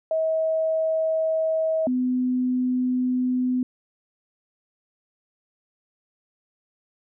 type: tone pair in turn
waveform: sine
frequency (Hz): 640 / 252.3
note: D#5 / B3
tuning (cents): +49 / +37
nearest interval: octave + major third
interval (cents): 1612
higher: first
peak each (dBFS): -20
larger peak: neither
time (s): 0.11-1.87 / 1.87-3.63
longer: neither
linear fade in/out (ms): 2
effects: none